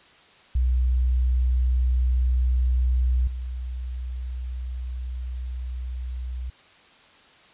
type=tone with level steps; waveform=sine; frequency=62.4 Hz; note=B1; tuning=19 cents sharp; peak=-18 / -28 dBFS; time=0.55-6.5 s; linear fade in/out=5 ms; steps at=3.27 s; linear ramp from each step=5 ms; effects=white hiss -53 dBFS RMS until 7.53 s + resampled to 8000 Hz